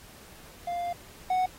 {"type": "tone pair in turn", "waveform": "triangle", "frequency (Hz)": [698.5, 740], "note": ["F5", "F#5"], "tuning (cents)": [0, 0], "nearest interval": "minor second", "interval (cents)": 100, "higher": "second", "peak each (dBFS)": [-27, -21], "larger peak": "second", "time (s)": [[0.67, 0.93], [1.3, 1.46]], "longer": "first", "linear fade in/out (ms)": 5, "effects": ["pink hiss -51 dBFS RMS until 1.58 s", "AAC 48 kbps"]}